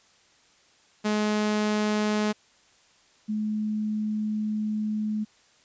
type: tone pair in turn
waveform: sawtooth / sine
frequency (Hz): 211.5 / 213.5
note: G#3 / G#3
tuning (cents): +32 / +48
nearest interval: unison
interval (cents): 16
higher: second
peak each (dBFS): -19 / -25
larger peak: first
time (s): 1.04-2.33 / 3.28-5.25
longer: second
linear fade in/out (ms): 20
effects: white hiss -60 dBFS RMS until 5.64 s + resampled to 16000 Hz